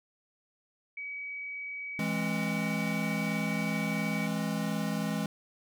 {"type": "tone", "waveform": "sine", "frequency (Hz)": 2272, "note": "C#7", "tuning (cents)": 42, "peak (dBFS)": -36, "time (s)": [0.97, 4.27], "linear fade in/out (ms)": 5}
{"type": "chord", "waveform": "square", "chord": "E augmented", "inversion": "none", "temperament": "equal with one note detuned", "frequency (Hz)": [164.81, 207.7, 266.4], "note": ["E3", "G#3", "B#3"], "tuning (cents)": [0, 0, 31], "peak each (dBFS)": [-35, -33, -38], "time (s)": [1.99, 5.26], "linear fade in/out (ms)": 2}
{"effects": []}